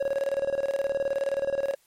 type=tone with tremolo; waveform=triangle; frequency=552 Hz; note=C#5; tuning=7 cents flat; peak=-20 dBFS; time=0-1.75 s; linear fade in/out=10 ms; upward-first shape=square; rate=19 Hz; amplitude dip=75%; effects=white hiss -64 dBFS RMS until 1.86 s + MP3 64 kbps